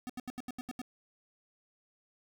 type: tone bursts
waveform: square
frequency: 250 Hz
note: B3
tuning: 21 cents sharp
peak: -38 dBFS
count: 8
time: 0.07-0.816 s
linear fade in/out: 0 ms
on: 25 ms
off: 78 ms
effects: none